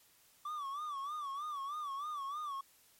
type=tone with vibrato; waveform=triangle; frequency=1155 Hz; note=D6; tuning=29 cents flat; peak=-36 dBFS; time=0.45-2.61 s; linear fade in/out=5 ms; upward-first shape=sine; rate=3.2 Hz; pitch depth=110 cents each way; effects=white hiss -66 dBFS RMS until 2.99 s + MP3 64 kbps